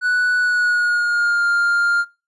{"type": "tone with pitch glide", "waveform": "triangle", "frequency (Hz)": [1480, 1401.8], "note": ["F#6", "F6"], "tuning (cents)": [0, 6], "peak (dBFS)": -13, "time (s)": [0.01, 2.05], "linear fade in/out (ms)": 50, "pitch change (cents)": -94, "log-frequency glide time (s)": [0.38, 1.45], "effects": ["noise-tail reverb RT60 0.3 s tail -22 dB re dry", "resampled to 24000 Hz"]}